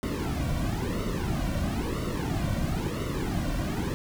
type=noise with flanger; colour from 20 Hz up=brown; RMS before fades=-29 dBFS; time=0.03-3.94 s; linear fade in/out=0 ms; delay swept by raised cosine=1.2 to 2.4 ms; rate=1 Hz; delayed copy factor=-0.85; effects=none